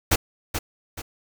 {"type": "noise with echo", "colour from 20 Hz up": "pink", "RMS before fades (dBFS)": -18, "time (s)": [0.11, 0.16], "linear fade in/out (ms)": 10, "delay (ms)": 430, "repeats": 2, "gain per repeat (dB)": -8, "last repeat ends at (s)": 1.02, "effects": []}